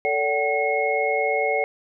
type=tone cluster; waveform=sine; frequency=443.8 / 573 / 756 / 2167 Hz; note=A4 / D5 / F#5 / C#7; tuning=+15 / -43 / +37 / -40 cents; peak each=-25 dBFS; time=0.05-1.64 s; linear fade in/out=0 ms; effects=none